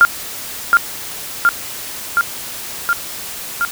sine tone with echo, 1396.9 Hz, F6, in tune, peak -3 dBFS, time 0.01-0.05 s, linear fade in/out 0 ms, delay 720 ms, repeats 5, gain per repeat -2 dB, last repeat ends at 3.65 s, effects white hiss -28 dBFS RMS until 3.71 s

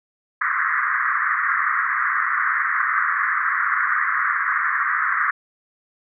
pink band-pass noise, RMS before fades -21 dBFS, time 0.41-5.31 s, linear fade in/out 5 ms, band 1100 to 2000 Hz, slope 96 dB/octave, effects none

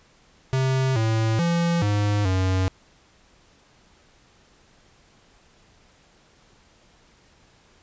square tone with pitch steps, 131.9 / 111.5 / 170.3 / 103.3 / 93.6 Hz, C3 / A2 / F3 / G#2 / F#2, +14 / +23 / -43 / -9 / +20 cents, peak -20 dBFS, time 0.53-2.68 s, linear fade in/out 0 ms, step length 430 ms, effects pink hiss -57 dBFS RMS until 7.82 s + resampled to 16000 Hz

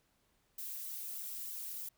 violet noise with flanger, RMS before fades -43 dBFS, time 0.58-1.89 s, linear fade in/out 5 ms, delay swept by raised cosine 1.1 to 3.5 ms, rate 3.3 Hz, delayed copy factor -0.7, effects pink hiss -75 dBFS RMS until 1.97 s

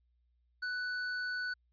square tone, 1488 Hz, F#6, 9 cents sharp, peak -35 dBFS, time 0.62-1.54 s, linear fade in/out 10 ms, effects added 60 Hz sine -70 dBFS peak until 1.72 s + resampled to 11025 Hz

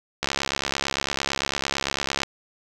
click train, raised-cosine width 0.2 ms, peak -6 dBFS, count 139, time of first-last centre 0.23-2.233 s, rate 68.9 Hz, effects none

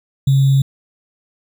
sine tone with sample-and-hold, 136.1 Hz, C#3, 31 cents flat, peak -9 dBFS, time 0.27-0.62 s, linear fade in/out 5 ms, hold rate 3675 Hz, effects none

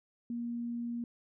sine tone, 236.7 Hz, A#3, 27 cents sharp, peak -34 dBFS, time 0.3-1.04 s, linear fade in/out 2 ms, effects none

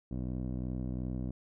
15% pulse tone with low-pass filter, 62.8 Hz, B1, 30 cents sharp, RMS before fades -36 dBFS, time 0.11-1.31 s, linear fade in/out 5 ms, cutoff 360 Hz, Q 1.3, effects none

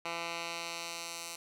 10% pulse tone with band-pass filter sweep, 168.8 Hz, E3, 41 cents sharp, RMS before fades -40 dBFS, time 0.05-1.36 s, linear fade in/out 5 ms, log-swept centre 2200 to 7700 Hz, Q 0.78, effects none

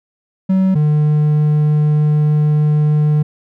triangle tone pair in turn, 189.3 / 150.55 Hz, F#3 / D3, +40 / +43 cents, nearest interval major third, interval 397 cents, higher first, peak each -8 dBFS, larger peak neither, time 0.49-0.75 / 0.75-3.23 s, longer second, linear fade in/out 10 ms, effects none

